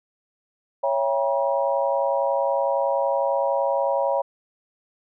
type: chord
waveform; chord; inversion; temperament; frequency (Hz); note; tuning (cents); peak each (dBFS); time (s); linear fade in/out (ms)
sine; C# diminished seventh; none; just; 554.4 / 665.2 / 798.3 / 957.9; C#5 / E5 / G5 / Bb5; 0 / +16 / +31 / +47; -22 / -27 / -28 / -26; 0.83-4.22; 10
effects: none